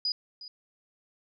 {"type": "tone with echo", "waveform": "sine", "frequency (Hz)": 4934, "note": "D#8", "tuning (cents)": -15, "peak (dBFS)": -26, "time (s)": [0.05, 0.12], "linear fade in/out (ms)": 2, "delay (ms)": 360, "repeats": 1, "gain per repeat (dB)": -15, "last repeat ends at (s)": 0.48, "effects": []}